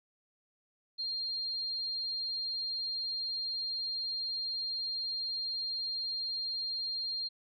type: tone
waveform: sine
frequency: 4204 Hz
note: C8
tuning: 7 cents sharp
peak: -33 dBFS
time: 0.98-7.29 s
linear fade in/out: 20 ms
effects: none